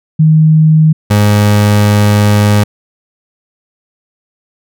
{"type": "tone pair in turn", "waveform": ["sine", "30% pulse"], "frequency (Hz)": [156.8, 103.86], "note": ["D#3", "G#2"], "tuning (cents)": [14, 1], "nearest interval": "perfect fifth", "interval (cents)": 713, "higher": "first", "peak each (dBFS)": -3, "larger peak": "neither", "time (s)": [[0.19, 0.93], [1.1, 2.64]], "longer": "second", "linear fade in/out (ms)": 10, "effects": []}